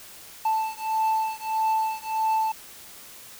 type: beating tone pair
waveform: triangle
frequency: 880 / 881.6 Hz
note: A5 / A5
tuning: 0 / +3 cents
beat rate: 1.6 Hz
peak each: -24 dBFS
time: 0.45-2.52 s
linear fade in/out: 5 ms
effects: white hiss -45 dBFS RMS until 3.39 s